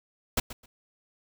pink noise with echo, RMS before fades -25 dBFS, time 0.37-0.4 s, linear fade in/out 5 ms, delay 130 ms, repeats 2, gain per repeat -15 dB, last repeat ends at 0.66 s, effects none

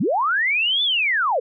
sine linear two-way sweep, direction up then down, 131.7 to 3544 to 434.2 Hz, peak -17 dBFS, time 0-1.4 s, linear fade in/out 10 ms, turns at 0.83 s, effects none

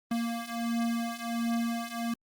square beating tone pair, 231.9 / 233.3 Hz, A#3 / A#3, -9 / +2 cents, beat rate 1.4 Hz, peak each -34 / -32 dBFS, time 0.11-2.14 s, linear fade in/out 5 ms, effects Opus 24 kbps

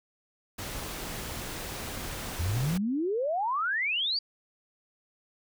pink noise, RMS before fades -37 dBFS, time 0.58-2.78 s, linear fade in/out 10 ms
sine exponential sweep, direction up, 78 to 4768 Hz, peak -26 dBFS, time 2.39-4.19 s, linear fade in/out 5 ms
effects none

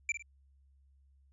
square tone with echo, 2349 Hz, D7, in tune, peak -29 dBFS, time 0.09-0.12 s, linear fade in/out 2 ms, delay 52 ms, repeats 2, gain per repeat -9 dB, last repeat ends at 0.224 s, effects added 68 Hz sine -62 dBFS peak until 1.32 s + resampled to 22050 Hz

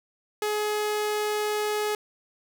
sawtooth tone, 421.7 Hz, G#4, 26 cents sharp, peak -21 dBFS, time 0.42-1.95 s, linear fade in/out 2 ms, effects none

